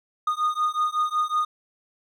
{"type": "beating tone pair", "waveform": "triangle", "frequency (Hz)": [1228, 1233.4], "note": ["D#6", "D#6"], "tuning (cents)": [-23, -16], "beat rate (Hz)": 5.4, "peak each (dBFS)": [-23, -23], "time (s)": [0.27, 1.45], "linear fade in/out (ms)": 5, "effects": []}